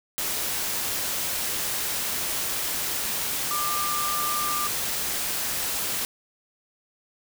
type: tone in noise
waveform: sine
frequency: 1192 Hz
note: D6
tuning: 25 cents sharp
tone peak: -27 dBFS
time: 3.51-4.67 s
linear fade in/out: 0 ms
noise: white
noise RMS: -28 dBFS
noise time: 0.18-6.05 s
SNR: -2 dB
effects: none